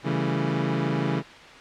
25% pulse chord, A dominant seventh, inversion first, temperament equal, 138.59 / 164.81 / 196 / 220 Hz, C#3 / E3 / G3 / A3, 0 / 0 / 0 / 0 cents, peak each -23 / -24 / -29 / -28 dBFS, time 0.03-1.23 s, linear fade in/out 50 ms, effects white hiss -44 dBFS RMS until 1.6 s + low-pass 3000 Hz 12 dB/octave

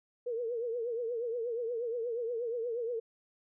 sine tone with vibrato, 470 Hz, A#4, 14 cents sharp, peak -32 dBFS, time 0.26-3 s, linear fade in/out 10 ms, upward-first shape triangle, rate 8.4 Hz, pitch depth 110 cents each way, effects none

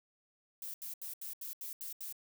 violet noise bursts, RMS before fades -43 dBFS, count 8, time 0.62-2.126 s, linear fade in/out 2 ms, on 120 ms, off 78 ms, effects none

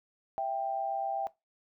sine tone pair together, 659.3 / 787.1 Hz, E5 / G5, 0 / +7 cents, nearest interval minor third, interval 307 cents, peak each -34 / -31 dBFS, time 0.38-1.27 s, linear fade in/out 0 ms, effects noise-tail reverb RT60 0.2 s tail -19 dB re dry

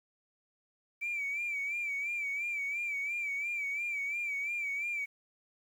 sine tone with vibrato, 2315 Hz, D7, 25 cents flat, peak -31 dBFS, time 1.01-5.06 s, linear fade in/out 20 ms, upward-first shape sine, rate 2.9 Hz, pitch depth 70 cents each way, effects tanh soft clip ceiling -29 dBFS + 10-bit

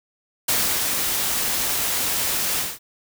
white noise with ADSR envelope, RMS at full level -20 dBFS, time 0.48-2.79 s, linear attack 8 ms, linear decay 310 ms, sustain -3 dB, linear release 210 ms, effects none

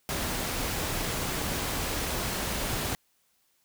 pink noise, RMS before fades -31 dBFS, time 0.09-2.95 s, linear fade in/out 0 ms, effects white hiss -70 dBFS RMS until 3.64 s

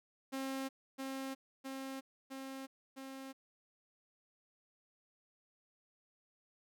sawtooth tone with echo, 267.7 Hz, C4, 40 cents sharp, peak -34 dBFS, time 0.32-0.69 s, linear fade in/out 20 ms, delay 660 ms, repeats 4, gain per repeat -2 dB, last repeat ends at 3.33 s, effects none

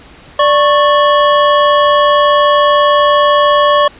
square tone pair together, 587.3 / 1101.7 Hz, D5 / C#6, 0 / -11 cents, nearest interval major seventh, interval 1089 cents, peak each -10 dBFS, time 0.39-3.88 s, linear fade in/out 5 ms, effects pink hiss -38 dBFS RMS until 3.99 s + resampled to 8000 Hz

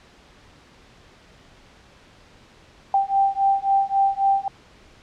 sine beating tone pair, 784 / 787.7 Hz, G5 / G5, 0 / +8 cents, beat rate 3.7 Hz, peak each -20 dBFS, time 2.94-4.48 s, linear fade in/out 2 ms, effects pink hiss -51 dBFS RMS until 5.02 s + low-pass 5000 Hz 12 dB/octave

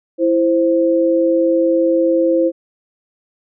sine tone pair together, 332 / 523.3 Hz, E4 / C5, +12 / 0 cents, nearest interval minor sixth, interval 788 cents, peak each -14 dBFS, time 0.18-2.52 s, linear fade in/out 50 ms, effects none

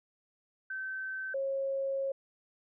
sine tone pair in turn, 1541 / 543.5 Hz, G6 / C#5, -30 / -34 cents, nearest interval octave + tritone, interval 1804 cents, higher first, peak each -35 / -30 dBFS, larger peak second, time 0.7-1.34 / 1.34-2.12 s, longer second, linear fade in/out 5 ms, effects none

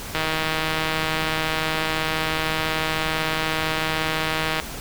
click train, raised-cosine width 0.3 ms, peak -7 dBFS, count 704, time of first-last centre 0.15-4.599 s, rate 158 Hz, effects pink hiss -34 dBFS RMS until 4.8 s

